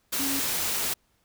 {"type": "tone in noise", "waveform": "sine", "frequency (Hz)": 274.9, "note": "C#4", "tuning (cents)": -14, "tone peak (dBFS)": -30, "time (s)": [0.19, 0.4], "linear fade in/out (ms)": 10, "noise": "white", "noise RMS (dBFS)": -28, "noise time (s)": [0.12, 0.94], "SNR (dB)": -5, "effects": ["pink hiss -69 dBFS RMS until 1.24 s"]}